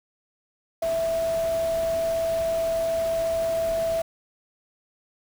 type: tone in noise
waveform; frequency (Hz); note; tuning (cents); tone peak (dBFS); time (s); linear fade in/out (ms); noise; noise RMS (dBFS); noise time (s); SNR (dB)
sine; 659.3; E5; 0; -22; 0.82-4.02; 5; pink; -38; 0.82-4.02; +13
effects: none